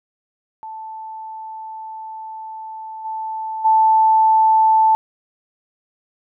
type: tone with level steps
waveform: sine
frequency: 880 Hz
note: A5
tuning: in tune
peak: -29 / -23 / -10 dBFS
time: 0.63-4.95 s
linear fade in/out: 0 ms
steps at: 3.04 / 3.64 s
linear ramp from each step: 20 ms
effects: none